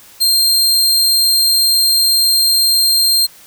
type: tone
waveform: sawtooth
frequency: 4186 Hz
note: C8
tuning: in tune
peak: -7 dBFS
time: 0.2-3.27 s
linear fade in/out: 20 ms
effects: white hiss -42 dBFS RMS until 3.46 s